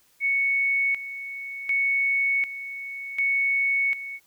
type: tone with tremolo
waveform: sine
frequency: 2217 Hz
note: C#7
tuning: in tune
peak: -20 dBFS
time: 0.2-4.2 s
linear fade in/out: 50 ms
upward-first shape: square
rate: 0.67 Hz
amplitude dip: 75%
effects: white hiss -62 dBFS RMS until 4.26 s